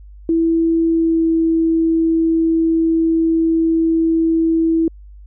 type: tone with pitch glide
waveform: sine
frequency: 329.6 to 326.9 Hz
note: E4 to E4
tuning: 0 to -14 cents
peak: -12 dBFS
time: 0.29-4.88 s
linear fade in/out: 2 ms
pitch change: -14 cents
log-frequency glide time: 0.87-1.26 s
effects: added 50 Hz sine -36 dBFS peak until 5.26 s